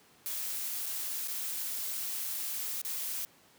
blue noise with dropouts, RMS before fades -36 dBFS, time 0.26-3.25 s, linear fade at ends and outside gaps 0 ms, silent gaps 0.859-0.863 / 1.275-1.282 / 2.816-2.849 s, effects pink hiss -61 dBFS RMS until 3.58 s + high-pass 150 Hz 12 dB/octave

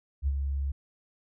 sine tone with ADSR envelope, 69.3 Hz, C#2, in tune, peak -22 dBFS, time 0.22-0.72 s, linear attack 51 ms, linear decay 48 ms, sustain -5 dB, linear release 9 ms, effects none

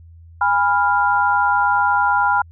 sine chord, F diminished, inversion first, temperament equal with one note detuned, 818.7 / 987.8 / 1396.9 Hz, Ab5 / Cb6 / F6, -25 / 0 / 0 cents, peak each -18 dBFS, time 0.41-2.42 s, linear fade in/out 5 ms, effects added 83 Hz sine -40 dBFS peak until 2.51 s

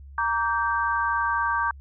sine chord, G minor, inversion first, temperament equal with one note detuned, 932.3 / 1155.8 / 1568 Hz, Bb5 / D6 / G6, 0 / -28 / 0 cents, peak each -26 dBFS, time 0.18-1.71 s, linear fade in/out 2 ms, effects added 69 Hz sine -41 dBFS peak until 1.8 s

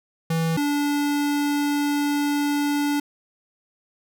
square tone pair in turn, 163.5 / 289.7 Hz, E3 / D4, -14 / -24 cents, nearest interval minor seventh, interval 990 cents, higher second, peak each -21 dBFS, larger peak neither, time 0.3-0.57 / 0.57-3 s, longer second, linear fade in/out 5 ms, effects none

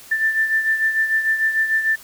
sine beating tone pair, 1772 / 1778.7 Hz, A6 / A6, +12 / +18 cents, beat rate 6.7 Hz, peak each -17 / -24 dBFS, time 0.11-1.96 s, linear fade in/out 10 ms, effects white hiss -43 dBFS RMS until 2.03 s

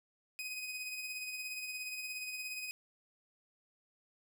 sawtooth tone with tremolo, 2507 Hz, D#7, 12 cents sharp, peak -35 dBFS, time 0.39-2.71 s, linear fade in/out 0 ms, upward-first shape sine, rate 17 Hz, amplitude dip 40%, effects none

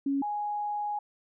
sine tone pair in turn, 277.2 / 830.7 Hz, C#4 / G#5, 0 / 0 cents, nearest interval octave + perfect fifth, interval 1900 cents, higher second, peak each -25 / -29 dBFS, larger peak first, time 0.06-0.22 / 0.22-0.99 s, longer second, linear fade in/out 5 ms, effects none

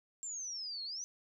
sine exponential two-way sweep, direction down then up, 7450 to 4186 to 6120 Hz, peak -39 dBFS, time 0.23-1.04 s, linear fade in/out 0 ms, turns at 0.84 s, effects none

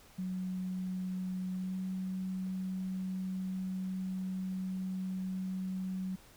sine tone with pitch glide, 185 to 187.26 Hz, F#3 to F#3, 0 to +21 cents, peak -34 dBFS, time 0.18-6.16 s, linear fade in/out 10 ms, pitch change +21 cents, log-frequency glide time 1.57-1.76 s, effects pink hiss -59 dBFS RMS until 6.36 s

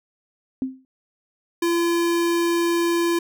sine tone with exponential decay, 261.6 Hz, C4, in tune, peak -18 dBFS, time 0.62-0.85 s, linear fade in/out 1 ms, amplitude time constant 48 ms
square tone, 340.7 Hz, F4, 43 cents flat, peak -19 dBFS, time 1.62-3.19 s, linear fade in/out 5 ms
effects none

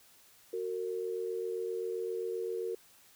sine tone pair together, 370 / 457.6 Hz, F#4 / A#4, 0 / -32 cents, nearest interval major third, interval 368 cents, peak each -37 / -35 dBFS, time 0.53-2.75 s, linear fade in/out 5 ms, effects white hiss -61 dBFS RMS until 3.15 s

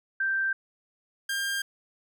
sine / sawtooth tone pair in turn, 1568 / 1600.9 Hz, G6 / G6, 0 / +36 cents, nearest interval unison, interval 36 cents, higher second, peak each -24 / -24 dBFS, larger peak neither, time 0.2-0.53 / 1.29-1.62 s, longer neither, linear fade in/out 5 ms, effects none

